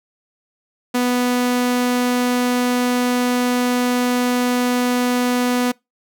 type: tone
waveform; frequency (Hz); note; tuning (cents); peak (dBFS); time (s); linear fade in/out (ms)
sawtooth; 246.9; B3; 0; -12; 0.94-5.72; 10
effects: noise-tail reverb RT60 0.2 s tail -24 dB re dry